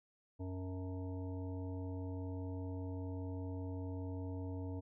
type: harmonic tone with a mistuned harmonic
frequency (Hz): 92.5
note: F#2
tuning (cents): 0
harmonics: 1 / 3 / 5 / 7 / 9 / 10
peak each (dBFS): -41 / -45 / -51 / -55 / -61 / -61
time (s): 0.39-4.81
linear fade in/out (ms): 20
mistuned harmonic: 9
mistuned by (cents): +64
effects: none